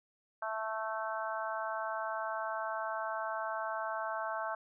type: harmonic tone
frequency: 220 Hz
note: A3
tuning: in tune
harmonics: 3 / 4 / 5 / 6 / 7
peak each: -39 / -40 / -41 / -42 / -42 dBFS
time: 0.42-4.55 s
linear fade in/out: 5 ms
effects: none

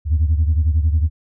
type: beating tone pair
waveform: sine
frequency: 75.9 / 86.9 Hz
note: D#2 / F2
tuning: -42 / -8 cents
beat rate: 11 Hz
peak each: -13 / -18 dBFS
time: 0.05-1.1 s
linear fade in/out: 50 ms
effects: tanh soft clip ceiling -9 dBFS

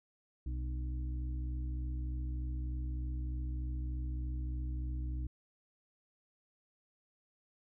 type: harmonic tone with a mistuned harmonic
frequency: 63.3 Hz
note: B1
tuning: 43 cents sharp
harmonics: 1 / 2 / 4 / 5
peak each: -35 / -45 / -55 / -50 dBFS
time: 0.46-5.27 s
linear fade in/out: 5 ms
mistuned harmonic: 5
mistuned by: -51 cents
effects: none

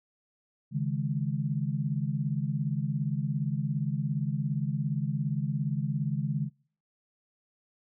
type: chord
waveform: sine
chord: C# suspended second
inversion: none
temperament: just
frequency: 138.59 / 155.92 / 207.9 Hz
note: C#3 / D#3 / G#3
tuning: 0 / +4 / +2 cents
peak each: -30 / -31 / -34 dBFS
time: 0.71-6.5 s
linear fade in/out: 50 ms
effects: noise-tail reverb RT60 0.5 s tail -25 dB re dry

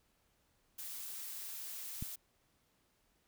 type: noise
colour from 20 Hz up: blue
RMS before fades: -45 dBFS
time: 0.78-2.16 s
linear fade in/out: 10 ms
type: click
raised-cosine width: 5 ms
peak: -28 dBFS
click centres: 2.025 s
effects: pink hiss -75 dBFS RMS until 3.27 s

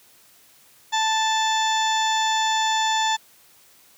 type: harmonic tone with a mistuned harmonic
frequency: 880 Hz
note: A5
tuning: in tune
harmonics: 1 / 2 / 3 / 4 / 5 / 6 / 7 / 8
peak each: -21 / -27 / -35 / -26 / -37 / -37 / -39 / -32 dBFS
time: 0.92-3.17 s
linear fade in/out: 20 ms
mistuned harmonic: 7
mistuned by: -32 cents
effects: white hiss -54 dBFS RMS until 3.97 s + high-pass 60 Hz 12 dB/octave

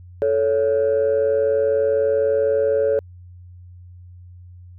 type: tone pair together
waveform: sine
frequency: 438 / 558 Hz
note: A4 / C#5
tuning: -8 / +11 cents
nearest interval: major third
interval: 419 cents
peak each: -17 dBFS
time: 0.22-2.99 s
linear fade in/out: 0 ms
effects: tanh soft clip ceiling -11 dBFS + added 89 Hz sine -39 dBFS peak until 4.78 s

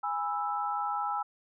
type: chord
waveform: sine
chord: E major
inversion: first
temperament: just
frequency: 824.1 / 988.9 / 1318.5 Hz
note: G#5 / B5 / E6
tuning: -14 / +2 / 0 cents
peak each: -32 / -37 / -33 dBFS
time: 0.03-1.23 s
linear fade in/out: 10 ms
effects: none

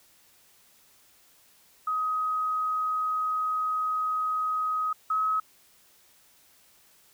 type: tone pair in turn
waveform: sine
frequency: 1260 / 1278.3 Hz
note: D#6 / D#6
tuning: +21 / +46 cents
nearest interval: unison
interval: 25 cents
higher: second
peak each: -25 / -23 dBFS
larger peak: second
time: 1.87-4.93 / 5.1-5.4 s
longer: first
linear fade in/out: 5 ms
effects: white hiss -60 dBFS RMS until 7.13 s

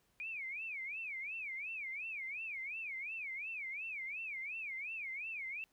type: tone with vibrato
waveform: sine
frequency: 2361 Hz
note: D7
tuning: 9 cents sharp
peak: -40 dBFS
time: 0.2-5.64 s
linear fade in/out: 0 ms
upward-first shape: sine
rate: 2.8 Hz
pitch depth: 230 cents each way
effects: pink hiss -75 dBFS RMS until 5.72 s

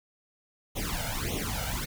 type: noise with flanger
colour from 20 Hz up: pink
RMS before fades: -32 dBFS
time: 0.75-1.86 s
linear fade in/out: 20 ms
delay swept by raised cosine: 0.31 to 1.41 ms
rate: 1.7 Hz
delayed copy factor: +1
effects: none

